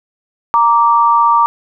sine tone pair together, 933 / 1168.7 Hz, A#5 / D6, +1 / -9 cents, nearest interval major third, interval 390 cents, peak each -10 dBFS, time 0.54-1.46 s, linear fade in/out 0 ms, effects none

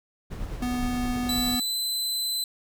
brown noise with tremolo, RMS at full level -32 dBFS, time 0.3-1.56 s, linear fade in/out 20 ms, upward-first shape sine, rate 9.6 Hz, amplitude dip 30%
square tone, 246.9 Hz, B3, in tune, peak -27 dBFS, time 0.62-1.6 s, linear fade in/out 5 ms
sawtooth tone with pitch glide, 3970 to 4035 Hz, B7 to B7, +8 to +36 cents, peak -23 dBFS, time 1.29-2.44 s, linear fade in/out 2 ms, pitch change +28 cents, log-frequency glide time 1.51-1.76 s
effects none

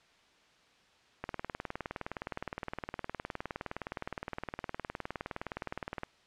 click train, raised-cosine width 0.5 ms, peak -21 dBFS, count 94, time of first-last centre 1.24-6.034 s, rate 19.4 Hz, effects white hiss -64 dBFS RMS until 6.26 s + low-pass 4000 Hz 12 dB/octave

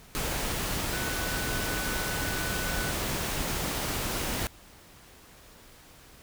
sine tone in noise, 1493 Hz, F#6, 15 cents sharp, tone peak -36 dBFS, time 0.93-2.91 s, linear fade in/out 0 ms, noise pink, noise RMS -31 dBFS, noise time 0.15-4.47 s, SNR -8 dB, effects pink hiss -53 dBFS RMS until 6.22 s

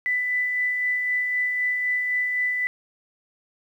sine tone with tremolo, 1991 Hz, B6, 14 cents sharp, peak -20 dBFS, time 0.06-2.67 s, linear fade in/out 0 ms, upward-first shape sine, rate 3.9 Hz, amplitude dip 30%, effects 9-bit

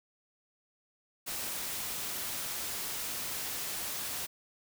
white noise, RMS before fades -37 dBFS, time 1.26-4.27 s, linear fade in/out 20 ms, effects none

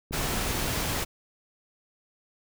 click train, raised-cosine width 3 ms, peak -23 dBFS, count 7, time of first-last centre 0.11-0.909 s, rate 7.51 Hz
pink noise, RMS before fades -29 dBFS, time 0.12-1.05 s, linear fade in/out 20 ms
effects none

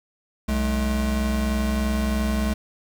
square tone pair together, 63.5 / 213.6 Hz, B1 / G#3, +49 / +49 cents, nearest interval octave + major sixth, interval 2100 cents, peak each -24 / -25 dBFS, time 0.48-2.54 s, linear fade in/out 10 ms, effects 9-bit

